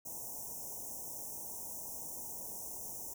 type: band-stop noise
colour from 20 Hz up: white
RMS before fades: -44 dBFS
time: 0.05-3.14 s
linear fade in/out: 10 ms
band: 990 to 5600 Hz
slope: 96 dB/octave
effects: none